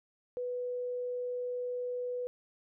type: tone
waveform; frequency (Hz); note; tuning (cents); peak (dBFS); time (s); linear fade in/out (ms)
sine; 493.9; B4; 0; -33; 0.37-2.27; 0
effects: none